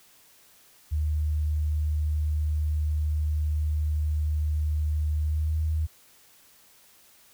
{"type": "tone with pitch glide", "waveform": "sine", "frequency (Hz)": [76.1, 78.24], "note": ["D#2", "D#2"], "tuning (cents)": [-38, 10], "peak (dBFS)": -23, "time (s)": [0.91, 5.87], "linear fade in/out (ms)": 20, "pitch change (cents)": 48, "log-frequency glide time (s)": [5.25, 5.56], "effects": ["white hiss -57 dBFS RMS until 7.33 s"]}